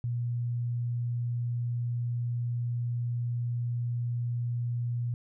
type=tone; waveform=sine; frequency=120 Hz; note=B2; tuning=49 cents flat; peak=-28 dBFS; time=0.04-5.14 s; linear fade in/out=0 ms; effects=none